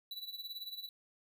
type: tone with tremolo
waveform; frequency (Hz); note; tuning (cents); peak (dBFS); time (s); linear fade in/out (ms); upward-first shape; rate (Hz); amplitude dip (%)
square; 3951; B7; 0; -40; 0.11-0.89; 2; sine; 18; 75
effects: none